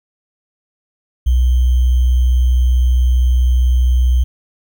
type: tone with sample-and-hold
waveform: sine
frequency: 62.3 Hz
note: B1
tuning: 16 cents sharp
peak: -9 dBFS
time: 1.26-4.24 s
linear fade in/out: 10 ms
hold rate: 3150 Hz
effects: none